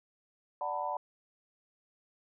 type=chord; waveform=sine; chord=B minor seventh; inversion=first; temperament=equal with one note detuned; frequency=587.3 / 740 / 897.5 / 987.8 Hz; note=D5 / F#5 / A5 / B5; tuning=0 / 0 / +34 / 0 cents; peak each=-39 / -38 / -37 / -37 dBFS; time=0.61-0.97 s; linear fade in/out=2 ms; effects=none